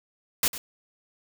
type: noise with echo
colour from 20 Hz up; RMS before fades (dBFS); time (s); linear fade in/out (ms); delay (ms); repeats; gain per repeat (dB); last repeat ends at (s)
white; -22; 0.43-0.48; 2; 100; 1; -14; 0.58
effects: none